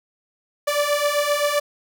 sawtooth beating tone pair, 579 / 586.7 Hz, D5 / D5, -25 / -2 cents, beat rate 7.7 Hz, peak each -19 / -17 dBFS, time 0.67-1.6 s, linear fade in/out 10 ms, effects none

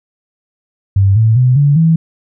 sine tone with pitch steps, 98 / 111.28 / 126.36 / 143.48 / 162.92 Hz, G2 / A2 / B2 / D3 / E3, 0 / +20 / +40 / -40 / -20 cents, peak -6 dBFS, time 0.96-1.96 s, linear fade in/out 5 ms, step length 200 ms, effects none

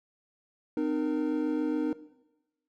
triangle tone cluster, 257.4 / 304.6 / 467.7 Hz, C4 / D#4 / A#4, -28 / -37 / +6 cents, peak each -31 / -26 / -32 dBFS, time 0.77-1.93 s, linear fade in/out 2 ms, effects noise-tail reverb RT60 1.0 s tail -17 dB re dry

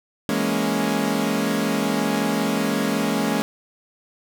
sawtooth chord, A# half-diminished seventh, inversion second, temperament equal, 164.81 / 207.7 / 233.1 / 277.2 Hz, E3 / G#3 / A#3 / C#4, 0 / 0 / 0 / 0 cents, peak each -26 / -20 / -22 / -21 dBFS, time 0.29-3.42 s, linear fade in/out 0 ms, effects none

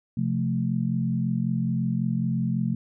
sine chord, F major, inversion second, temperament equal, 130.81 / 174.61 / 220 Hz, C3 / F3 / A3, 0 / 0 / 0 cents, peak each -27 dBFS, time 0.17-2.75 s, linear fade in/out 5 ms, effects none

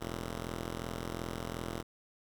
5% pulse tone pair together, 42.75 / 113.4 Hz, F1 / A#2, -36 / -47 cents, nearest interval octave + perfect fourth, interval 1689 cents, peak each -27 / -32 dBFS, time 0-1.83 s, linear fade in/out 20 ms, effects none

